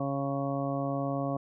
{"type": "harmonic tone", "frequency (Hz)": 138.59, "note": "C#3", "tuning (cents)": 0, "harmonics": [1, 2, 3, 4, 5, 6, 7, 8], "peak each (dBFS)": [-34, -33, -44, -35, -36, -49, -48, -40], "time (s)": [0, 1.37], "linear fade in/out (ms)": 5, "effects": []}